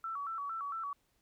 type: tone with vibrato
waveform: sine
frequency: 1229 Hz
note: D#6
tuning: 22 cents flat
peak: -36 dBFS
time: 0.04-0.93 s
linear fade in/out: 2 ms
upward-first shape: square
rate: 4.4 Hz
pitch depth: 140 cents each way
effects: pink hiss -75 dBFS RMS until 1.21 s